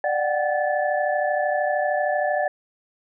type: tone cluster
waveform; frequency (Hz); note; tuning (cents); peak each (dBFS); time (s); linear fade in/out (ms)
sine; 593 / 732 / 765 / 1738; D5 / F#5 / G5 / A6; +17 / -19 / -42 / -22; -23 / -25 / -28 / -28; 0.04-2.48; 2
effects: none